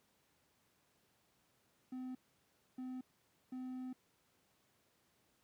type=tone bursts at uneven times; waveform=triangle; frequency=255.5 Hz; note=C4; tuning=41 cents flat; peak=-40 dBFS; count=3; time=1.92-2.15 / 2.78-3.01 / 3.52-3.93 s; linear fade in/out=5 ms; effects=pink hiss -75 dBFS RMS until 5.43 s + high-pass 100 Hz 12 dB/octave